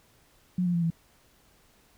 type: tone with pitch steps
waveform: sine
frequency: 180.7 / 175.56 / 170.56 / 165.7 Hz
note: F#3 / F3 / F3 / E3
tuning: -41 / +9 / -41 / +9 cents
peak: -23 dBFS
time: 0.58-0.904 s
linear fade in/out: 5 ms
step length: 81 ms
effects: pink hiss -62 dBFS RMS until 1.97 s